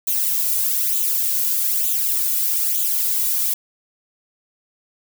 violet noise with flanger, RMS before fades -20 dBFS, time 0.07-3.54 s, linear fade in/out 5 ms, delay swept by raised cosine 0.28 to 2.08 ms, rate 1.1 Hz, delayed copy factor +0.75, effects none

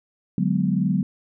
sine chord, G# half-diminished seventh, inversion second, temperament equal, 146.83 / 185 / 207.7 / 246.9 Hz, D3 / F#3 / G#3 / B3, 0 / 0 / 0 / 0 cents, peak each -26 / -21 / -25 / -27 dBFS, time 0.38-1.03 s, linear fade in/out 2 ms, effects none

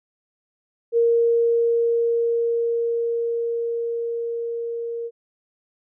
sine tone with level ramp, 466.2 Hz, A#4, in tune, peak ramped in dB -14 to -26 dBFS, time 0.92-5.11 s, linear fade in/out 50 ms, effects none

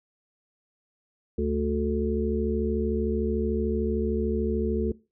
harmonic tone, 73.42 Hz, D2, in tune, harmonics 1 / 3 / 5 / 6, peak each -29 / -29 / -29 / -29 dBFS, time 1.38-4.92 s, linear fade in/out 5 ms, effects noise-tail reverb RT60 0.3 s tail -21 dB re dry

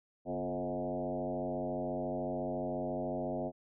sine tone with frequency modulation, 440 Hz, A4, in tune, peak -33 dBFS, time 0.25-3.52 s, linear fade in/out 50 ms, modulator 94.1 Hz, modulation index 3, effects none

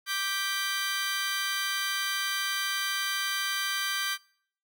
20% pulse chord, G major, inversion second, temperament just, 1176 / 1568 / 1960 Hz, D6 / G6 / B6, +2 / 0 / -14 cents, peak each -30 / -26 / -30 dBFS, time 0.06-4.18 s, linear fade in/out 50 ms, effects noise-tail reverb RT60 0.6 s tail -24 dB re dry

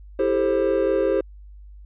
triangle chord, A minor seventh, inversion second, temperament just, 330 / 396 / 440 / 528 Hz, E4 / G4 / A4 / C5, +2 / +18 / 0 / +16 cents, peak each -24 / -20 / -25 / -20 dBFS, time 0.19-1.21 s, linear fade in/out 5 ms, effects added 50 Hz sine -40 dBFS peak until 1.85 s + resampled to 8000 Hz

